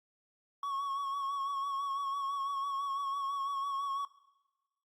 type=tone with vibrato; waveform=triangle; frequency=1108.7 Hz; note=C#6; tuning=in tune; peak=-31 dBFS; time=0.63-4.05 s; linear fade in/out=2 ms; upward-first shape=sine; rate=6 Hz; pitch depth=37 cents each way; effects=noise-tail reverb RT60 1.0 s tail -17 dB re dry + Opus 48 kbps